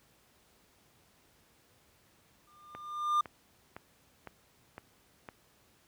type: tone with exponential growth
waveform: triangle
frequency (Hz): 1200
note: D6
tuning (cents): +37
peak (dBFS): -21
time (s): 2.47-3.21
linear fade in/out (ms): 5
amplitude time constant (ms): 160
type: click train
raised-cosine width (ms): 0.5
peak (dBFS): -28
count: 6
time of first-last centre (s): 2.75-5.288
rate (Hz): 1.97
effects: pink hiss -66 dBFS RMS until 5.87 s + high-pass 60 Hz 12 dB/octave